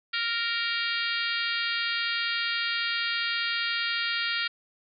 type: harmonic tone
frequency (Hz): 465.2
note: A#4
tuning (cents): -4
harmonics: 3 / 4 / 5 / 6 / 7 / 8 / 9 / 10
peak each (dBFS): -32 / -33 / -34 / -35 / -35 / -36 / -37 / -37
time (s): 0.13-4.48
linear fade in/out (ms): 10
effects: none